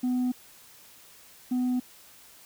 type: tone pair in turn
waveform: sine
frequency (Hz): 250.4 / 250.4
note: B3 / B3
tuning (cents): +24 / +24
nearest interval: unison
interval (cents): 0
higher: neither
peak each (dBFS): -21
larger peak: neither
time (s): 0.03-0.32 / 1.51-1.8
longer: neither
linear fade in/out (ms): 10
effects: tanh soft clip ceiling -23 dBFS + white hiss -53 dBFS RMS until 2.45 s